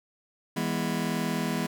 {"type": "chord", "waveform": "sawtooth", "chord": "E major", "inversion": "none", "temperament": "just", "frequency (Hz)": [164.81, 206, 247.2], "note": ["E3", "G#3", "B3"], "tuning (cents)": [0, -14, 2], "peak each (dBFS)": -27, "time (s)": [0.56, 1.67], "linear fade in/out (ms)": 10, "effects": ["10-bit"]}